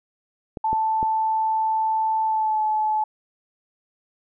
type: clicks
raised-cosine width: 2 ms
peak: -17 dBFS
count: 3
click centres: 0.572 / 0.73 / 1.029 s
type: tone with pitch glide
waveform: sine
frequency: 880 to 861.4 Hz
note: A5 to A5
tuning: 0 to -37 cents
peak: -19 dBFS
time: 0.64-3.04 s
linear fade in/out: 5 ms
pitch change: -37 cents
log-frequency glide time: 2.24-2.62 s
effects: none